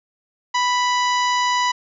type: harmonic tone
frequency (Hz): 987.8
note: B5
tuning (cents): 0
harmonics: 1 / 2 / 3 / 4 / 5 / 6 / 7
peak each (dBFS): -18 / -24 / -28 / -30 / -32 / -34 / -35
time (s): 0.54-1.72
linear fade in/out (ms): 10
effects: none